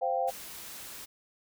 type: chord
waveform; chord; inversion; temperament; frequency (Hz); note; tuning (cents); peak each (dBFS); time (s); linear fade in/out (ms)
sine; C suspended fourth; none; just; 523.3 / 697.7 / 784.9; C5 / F5 / G5; 0 / -2 / +2; -31; 0.01-0.31; 20
type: noise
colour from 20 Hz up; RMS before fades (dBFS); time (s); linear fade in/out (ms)
white; -44; 0.27-1.06; 20
effects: none